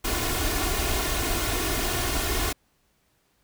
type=noise with comb filter; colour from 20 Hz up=pink; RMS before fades=-26 dBFS; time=0.04-2.53 s; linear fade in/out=10 ms; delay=2.8 ms; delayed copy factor=+0.65; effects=pink hiss -68 dBFS RMS until 3.43 s